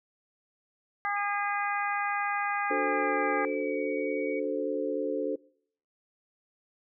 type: harmonic tone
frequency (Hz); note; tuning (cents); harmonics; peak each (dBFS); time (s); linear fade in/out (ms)
406.9; G#4; -35; 2 / 3 / 4 / 5; -31 / -33 / -34 / -35; 1.05-3.45; 0
type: tone with pitch glide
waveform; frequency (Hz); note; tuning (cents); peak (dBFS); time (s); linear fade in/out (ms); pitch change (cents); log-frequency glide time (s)
sine; 2459 to 2255; D#7 to C#7; -21 to +29; -39; 1.16-4.4; 10; -150; 2.65-3.8
type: chord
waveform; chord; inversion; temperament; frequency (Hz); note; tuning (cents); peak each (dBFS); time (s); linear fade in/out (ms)
sine; D dominant seventh; none; equal; 293.7 / 370 / 440 / 523.3; D4 / F#4 / A4 / C5; 0 / 0 / 0 / 0; -33 / -36 / -32 / -33; 2.7-5.36; 10
effects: noise-tail reverb RT60 0.6 s tail -23 dB re dry